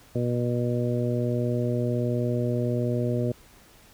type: harmonic tone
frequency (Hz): 121.3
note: B2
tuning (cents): -31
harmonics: 1 / 2 / 3 / 4 / 5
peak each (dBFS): -26 / -29 / -31 / -32 / -33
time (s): 0.15-3.32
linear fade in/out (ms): 5
effects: pink hiss -54 dBFS RMS until 3.93 s